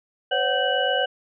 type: tone cluster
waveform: sine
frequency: 511 / 559 / 745 / 1551 / 2943 Hz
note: C5 / C#5 / F#5 / G6 / F#7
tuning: -41 / +14 / +12 / -19 / -10 cents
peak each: -26 dBFS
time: 0.31-1.06 s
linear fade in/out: 10 ms
effects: none